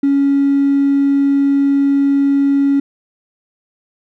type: tone with hard clipping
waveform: triangle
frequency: 278.9 Hz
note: C#4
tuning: 11 cents sharp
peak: -10 dBFS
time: 0.03-2.8 s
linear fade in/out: 5 ms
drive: 3 dB
effects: none